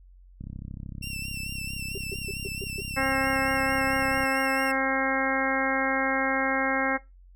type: click train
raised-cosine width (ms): 5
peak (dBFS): -26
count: 128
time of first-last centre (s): 0.41-4.235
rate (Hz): 33.2
type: tone with vibrato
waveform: sawtooth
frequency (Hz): 2710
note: E7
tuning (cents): +47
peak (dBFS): -31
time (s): 1.02-4.72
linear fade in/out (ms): 10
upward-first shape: sine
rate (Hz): 4.5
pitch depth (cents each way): 46
type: tone bursts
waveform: sine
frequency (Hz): 390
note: G4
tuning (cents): -9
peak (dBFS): -33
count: 6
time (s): 1.95-2.806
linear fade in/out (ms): 2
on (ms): 26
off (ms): 140
type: harmonic tone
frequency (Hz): 267.3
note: C4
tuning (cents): +37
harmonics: 1 / 2 / 3 / 4 / 5 / 6 / 7 / 8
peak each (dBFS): -30 / -30 / -32 / -34 / -33 / -31 / -34 / -30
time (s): 2.96-6.98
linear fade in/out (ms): 20
effects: noise-tail reverb RT60 0.2 s tail -17 dB re dry + added 45 Hz sine -49 dBFS peak until 7.35 s